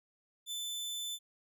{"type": "tone", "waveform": "sawtooth", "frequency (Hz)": 3520, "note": "A7", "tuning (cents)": 0, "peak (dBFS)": -34, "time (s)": [0.46, 1.19], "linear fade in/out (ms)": 50, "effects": []}